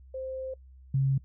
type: tone pair in turn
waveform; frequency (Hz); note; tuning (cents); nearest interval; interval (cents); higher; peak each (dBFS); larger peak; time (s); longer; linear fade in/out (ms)
sine; 523.3 / 135.44; C5 / C#3; 0 / -40; octave + major seventh; 2340; first; -33 / -22; second; 0.14-0.54 / 0.94-1.18; first; 5
effects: noise-tail reverb RT60 0.1 s tail -23 dB re dry + added 65 Hz sine -49 dBFS peak until 1.24 s